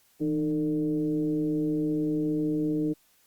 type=tone with frequency modulation; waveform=sine; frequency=305.8 Hz; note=D#4; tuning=30 cents flat; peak=-24 dBFS; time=0.2-2.94 s; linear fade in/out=20 ms; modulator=144 Hz; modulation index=0.75; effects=white hiss -64 dBFS RMS until 3.26 s + Opus 48 kbps